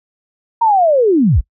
sine linear sweep, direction down, 946 to 36.08 Hz, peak -8 dBFS, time 0.61-1.41 s, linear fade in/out 10 ms, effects noise-tail reverb RT60 0.1 s tail -23 dB re dry

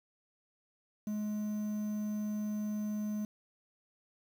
triangle tone with quantisation, 210.8 Hz, G#3, 26 cents sharp, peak -31 dBFS, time 1.07-3.25 s, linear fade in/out 2 ms, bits 9, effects none

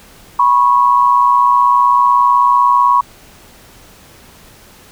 sine tone pair together, 979.1 / 1099 Hz, B5 / C#6, -15 / -15 cents, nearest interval major second, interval 200 cents, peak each -10 dBFS, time 0.39-3.01 s, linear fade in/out 5 ms, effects pink hiss -42 dBFS RMS until 4.91 s

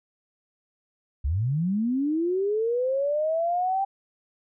sine linear sweep, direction up, 61.4 to 790 Hz, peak -22 dBFS, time 1.24-3.85 s, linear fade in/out 10 ms, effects none

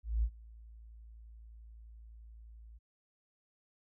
sine tone with ADSR envelope, 55.8 Hz, A1, 25 cents sharp, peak -26 dBFS, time 0.03-2.79 s, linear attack 200 ms, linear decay 67 ms, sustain -24 dB, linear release 21 ms, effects none

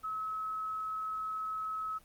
sine tone, 1288 Hz, E6, 41 cents flat, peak -34 dBFS, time 0.03-1.99 s, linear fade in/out 20 ms, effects pink hiss -62 dBFS RMS until 2.04 s + Opus 32 kbps

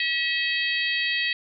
harmonic tone with a mistuned harmonic, 644 Hz, E5, 41 cents flat, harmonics 3 / 4 / 5 / 6 / 7, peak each -26 / -28 / -30 / -32 / -33 dBFS, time 0-1.33 s, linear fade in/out 2 ms, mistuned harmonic 6, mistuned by -18 cents, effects none

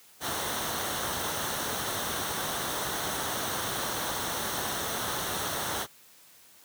pink noise with comb filter, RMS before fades -32 dBFS, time 0.2-5.87 s, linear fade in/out 50 ms, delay 0.41 ms, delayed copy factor -0.55, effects white hiss -56 dBFS RMS until 6.64 s + high-pass 80 Hz 12 dB/octave

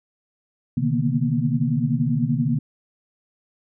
sine tone cluster, 126.4 / 144.1 / 157 / 231.9 / 242.2 Hz, B2 / D3 / D#3 / A#3 / B3, +41 / -33 / +16 / -9 / -34 cents, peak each -25 dBFS, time 0.77-2.59 s, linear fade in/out 5 ms, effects none

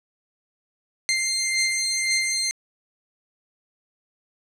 15% pulse beating tone pair, 2093 / 2094.9 Hz, C7 / C7, 0 / +2 cents, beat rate 1.9 Hz, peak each -21 / -16 dBFS, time 1.09-2.51 s, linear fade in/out 0 ms, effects low-pass 10000 Hz 12 dB/octave

